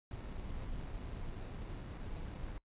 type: noise with sample-and-hold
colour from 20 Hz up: brown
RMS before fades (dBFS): -43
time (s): 0.11-2.58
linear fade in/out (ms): 0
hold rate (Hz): 3150
effects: noise-tail reverb RT60 0.1 s tail -23 dB re dry + resampled to 8000 Hz